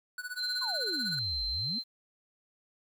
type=tone with tremolo; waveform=square; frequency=1480 Hz; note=F#6; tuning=in tune; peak=-35 dBFS; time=0.18-1.19 s; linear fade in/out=2 ms; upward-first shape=sine; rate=16 Hz; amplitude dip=85%
type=tone; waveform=sine; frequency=4113 Hz; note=C8; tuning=30 cents flat; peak=-31 dBFS; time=0.36-1.84 s; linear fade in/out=50 ms
type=exponential two-way sweep; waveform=sine; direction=down then up; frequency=1108.7 to 46.25 to 258.9 Hz; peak=-37 dBFS; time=0.61-1.79 s; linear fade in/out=10 ms; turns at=1.46 s
effects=10-bit